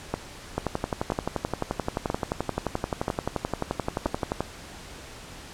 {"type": "two click trains", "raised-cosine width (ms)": 1, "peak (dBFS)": [-11, -11], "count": [45, 5], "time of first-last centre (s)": [[0.58, 4.406], [0.14, 4.062]], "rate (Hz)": [11.5, 1.02], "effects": ["pink hiss -43 dBFS RMS until 5.53 s", "low-pass 9000 Hz 12 dB/octave"]}